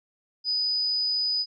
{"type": "tone", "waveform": "sine", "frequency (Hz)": 4978, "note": "D#8", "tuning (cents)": 0, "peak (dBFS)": -23, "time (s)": [0.44, 1.46], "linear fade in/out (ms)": 50, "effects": []}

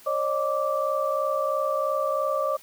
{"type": "tone cluster", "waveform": "sine", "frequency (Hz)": [545, 608, 1168], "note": ["C#5", "D#5", "D6"], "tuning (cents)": [-29, -40, -10], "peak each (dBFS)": -27, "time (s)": [0.06, 2.57], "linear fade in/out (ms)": 10, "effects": ["white hiss -51 dBFS RMS until 2.62 s"]}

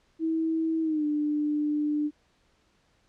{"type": "tone with pitch glide", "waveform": "sine", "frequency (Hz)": [323, 297.9], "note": ["E4", "D4"], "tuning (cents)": [-35, 25], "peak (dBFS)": -24, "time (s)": [0.19, 2.11], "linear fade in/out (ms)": 50, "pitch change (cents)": -140, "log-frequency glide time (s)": [0.82, 1.05], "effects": ["pink hiss -67 dBFS RMS until 3.08 s", "low-pass 6000 Hz 12 dB/octave"]}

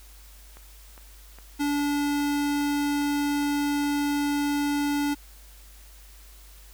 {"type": "click train", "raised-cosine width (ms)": 0.5, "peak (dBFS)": -32, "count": 9, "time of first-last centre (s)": [0.57, 3.835], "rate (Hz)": 2.45}
{"type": "tone", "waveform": "square", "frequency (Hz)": 288.7, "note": "D4", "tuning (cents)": -30, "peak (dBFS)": -24, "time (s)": [1.59, 5.15], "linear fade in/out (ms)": 20}
{"effects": ["added 50 Hz sine -47 dBFS peak until 6.73 s", "white hiss -53 dBFS RMS until 6.73 s"]}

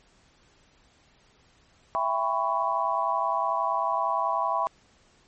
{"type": "chord", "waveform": "sine", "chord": "C# half-diminished seventh", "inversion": "first", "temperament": "just", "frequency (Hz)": [665.2, 798.3, 997.9, 1108.7], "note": ["E5", "G5", "B5", "C#6"], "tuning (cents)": [16, 31, 18, 0], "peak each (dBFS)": [-30, -30, -27, -29], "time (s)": [1.95, 4.67], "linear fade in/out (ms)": 0, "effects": ["pink hiss -61 dBFS RMS until 5.27 s", "MP3 32 kbps"]}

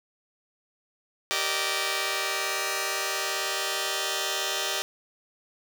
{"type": "chord", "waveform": "5% pulse", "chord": "Eb major seventh", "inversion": "first", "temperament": "just", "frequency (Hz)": [388.9, 466.7, 583.4, 622.3], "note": ["G4", "Bb4", "D5", "Eb5"], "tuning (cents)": [-14, 2, -12, 0], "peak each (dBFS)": [-20, -23, -22, -20], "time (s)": [1.31, 4.82], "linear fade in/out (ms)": 0, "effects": []}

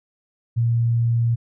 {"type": "tone", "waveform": "sine", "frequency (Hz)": 117, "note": "A#2", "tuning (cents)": 7, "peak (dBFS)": -16, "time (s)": [0.56, 1.36], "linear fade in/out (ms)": 20, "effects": []}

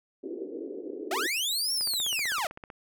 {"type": "band-pass noise", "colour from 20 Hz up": "white", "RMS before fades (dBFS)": -37, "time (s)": [0.23, 1.27], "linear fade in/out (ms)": 10, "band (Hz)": [290, 440], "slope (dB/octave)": 48}
{"type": "linear two-way sweep", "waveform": "sawtooth", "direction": "up then down", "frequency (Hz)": [585, 5560, 585], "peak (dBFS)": -24, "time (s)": [1.11, 2.47], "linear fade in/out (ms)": 2, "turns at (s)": 1.73}
{"type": "click train", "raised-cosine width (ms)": 0.5, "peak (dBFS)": -27, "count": 15, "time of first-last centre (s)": [1.81, 2.702], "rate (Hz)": 15.7}
{"effects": []}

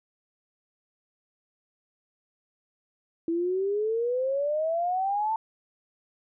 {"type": "exponential sweep", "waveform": "sine", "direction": "up", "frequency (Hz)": [327.6, 900], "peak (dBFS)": -24, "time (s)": [3.28, 5.36], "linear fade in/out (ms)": 2, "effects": []}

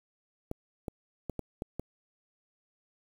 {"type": "clicks", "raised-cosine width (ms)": 2, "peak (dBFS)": -21, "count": 6, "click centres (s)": [0.514, 0.882, 1.297, 1.393, 1.621, 1.796], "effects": ["8-bit"]}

